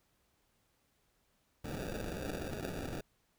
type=noise with sample-and-hold; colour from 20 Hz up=violet; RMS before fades=-40 dBFS; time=1.64-3.01 s; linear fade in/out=5 ms; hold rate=1050 Hz; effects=pink hiss -75 dBFS RMS until 3.38 s